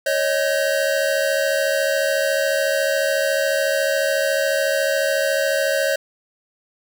square tone cluster, 553 / 627 / 1543 Hz, C#5 / D#5 / G6, -4 / +13 / -28 cents, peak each -21 / -23 / -26 dBFS, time 0.06-5.96 s, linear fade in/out 5 ms, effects none

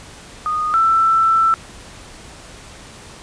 sine tone pair in turn, 1235 / 1330.5 Hz, D#6 / E6, -13 / +16 cents, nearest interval minor second, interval 129 cents, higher second, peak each -17 / -11 dBFS, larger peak second, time 0.46-0.74 / 0.74-1.54 s, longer second, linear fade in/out 0 ms, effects pink hiss -39 dBFS RMS until 3.22 s + resampled to 22050 Hz

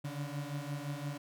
35% pulse beating tone pair, 141.6 / 147.4 Hz, C#3 / D3, +37 / +7 cents, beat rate 5.8 Hz, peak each -38 / -39 dBFS, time 0.04-1.18 s, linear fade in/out 10 ms, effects none

